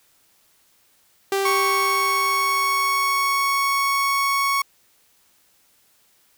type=tone with exponential decay; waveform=sawtooth; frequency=392 Hz; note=G4; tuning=in tune; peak=-15 dBFS; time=1.32-4.22 s; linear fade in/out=2 ms; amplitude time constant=630 ms
type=tone; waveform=30% pulse; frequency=1108.7 Hz; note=C#6; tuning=in tune; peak=-16 dBFS; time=1.45-4.62 s; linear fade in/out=5 ms
effects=white hiss -60 dBFS RMS until 6.37 s